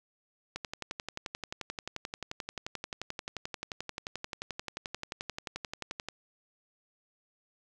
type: click train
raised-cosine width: 0.2 ms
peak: -19 dBFS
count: 64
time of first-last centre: 0.56-6.086 s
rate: 11.4 Hz
effects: none